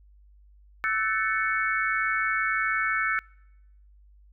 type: chord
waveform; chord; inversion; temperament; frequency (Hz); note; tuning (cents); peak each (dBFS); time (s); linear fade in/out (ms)
sine; F# minor seventh; third; equal with one note detuned; 1318.5 / 1508.5 / 1760 / 2217; E6 / F#6 / A6 / C#7; 0 / +33 / 0 / 0; -29; 0.84-3.19; 0
effects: noise-tail reverb RT60 0.9 s tail -26 dB re dry + added 50 Hz sine -52 dBFS peak until 4.32 s